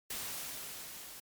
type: noise with level ramp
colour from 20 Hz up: white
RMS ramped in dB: -39 to -49 dBFS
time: 0.1-1.2 s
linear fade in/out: 5 ms
effects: MP3 96 kbps